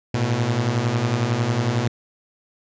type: beating tone pair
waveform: sawtooth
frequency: 110.5 / 121.5 Hz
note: A2 / B2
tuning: +8 / -28 cents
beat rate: 11 Hz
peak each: -20 / -17 dBFS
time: 0.14-1.88 s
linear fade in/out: 5 ms
effects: resampled to 16000 Hz